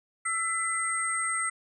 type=tone cluster; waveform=sine; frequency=1331 / 2008 / 8450 Hz; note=E6 / B6 / C9; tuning=+16 / +28 / +16 cents; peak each=-31 dBFS; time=0.25-1.5 s; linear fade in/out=10 ms; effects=none